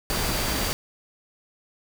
sine tone in noise, 4679 Hz, D8, 7 cents flat, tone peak -36 dBFS, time 0.1-0.73 s, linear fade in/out 0 ms, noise pink, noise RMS -26 dBFS, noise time 0.1-0.73 s, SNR -13 dB, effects none

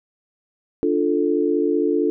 sine chord, D minor, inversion none, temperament equal, 293.7 / 349.2 / 440 Hz, D4 / F4 / A4, 0 / 0 / 0 cents, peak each -21 dBFS, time 0.83-2.1 s, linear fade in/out 0 ms, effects none

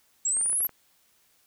sine exponential sweep, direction up, 7459 to 11840 Hz, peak -23 dBFS, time 0.25-0.67 s, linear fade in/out 5 ms
clicks, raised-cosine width 0.5 ms, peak -30 dBFS, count 8, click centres 0.369 / 0.412 / 0.46 / 0.498 / 0.529 / 0.606 / 0.649 / 0.693 s
effects white hiss -65 dBFS RMS until 1.46 s

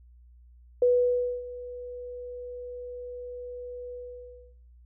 sine tone with ADSR envelope, 492.1 Hz, B4, 6 cents flat, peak -17 dBFS, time 0.82-4.54 s, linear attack 3 ms, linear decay 600 ms, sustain -19 dB, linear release 610 ms, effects noise-tail reverb RT60 0.5 s tail -21 dB re dry + added 60 Hz sine -51 dBFS peak until 4.85 s

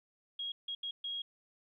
sine tone bursts at uneven times, 3284 Hz, G#7, 20 cents flat, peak -36 dBFS, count 4, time 0.39-0.52 / 0.68-0.75 / 0.83-0.91 / 1.04-1.22 s, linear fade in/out 5 ms, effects 13-bit

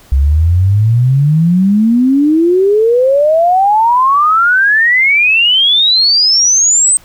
sine exponential sweep, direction up, 65.3 to 8340 Hz, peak -6 dBFS, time 0.12-6.97 s, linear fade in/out 0 ms, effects pink hiss -43 dBFS RMS until 7.04 s

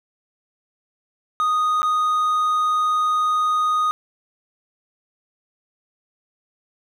triangle tone with dropouts, 1241 Hz, D#6, 5 cents flat, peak -15 dBFS, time 1.4-3.91 s, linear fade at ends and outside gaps 0 ms, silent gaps 1.819-1.83 s, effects none

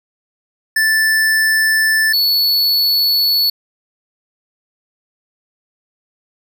square tone pair in turn, 1760 / 4423 Hz, A6 / C#8, 0 / -5 cents, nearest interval octave + major third, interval 1595 cents, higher second, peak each -12 dBFS, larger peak neither, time 0.76-2.13 / 2.13-3.5 s, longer neither, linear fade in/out 5 ms, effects none

